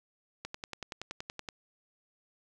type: click train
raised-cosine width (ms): 0.2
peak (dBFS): -21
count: 12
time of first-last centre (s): 0.45-1.488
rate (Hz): 10.6
effects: none